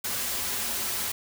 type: noise with comb filter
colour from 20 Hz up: white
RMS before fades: -30 dBFS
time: 0.04-1.12 s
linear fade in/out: 5 ms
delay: 6.4 ms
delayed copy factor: -0.65
effects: none